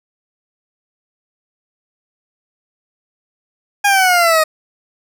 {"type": "exponential sweep", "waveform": "20% pulse", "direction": "down", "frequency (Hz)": [820, 620], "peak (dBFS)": -5, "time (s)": [3.84, 4.44], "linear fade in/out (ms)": 10, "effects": []}